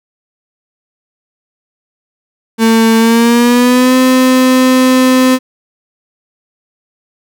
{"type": "tone with pitch glide", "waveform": "35% pulse", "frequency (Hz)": [225.2, 257.2], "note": ["A3", "C4"], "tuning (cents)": [40, -30], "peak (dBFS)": -4, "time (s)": [2.58, 5.39], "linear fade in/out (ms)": 50, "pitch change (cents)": 230, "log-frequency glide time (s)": [2.97, 3.96], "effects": []}